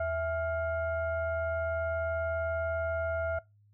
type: tone with frequency modulation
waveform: sine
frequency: 659.3 Hz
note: E5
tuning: in tune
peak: -28 dBFS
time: 0-3.39 s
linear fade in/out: 5 ms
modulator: 742 Hz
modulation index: 0.75
effects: noise-tail reverb RT60 0.2 s tail -22 dB re dry + added 103 Hz sine -60 dBFS peak until 3.73 s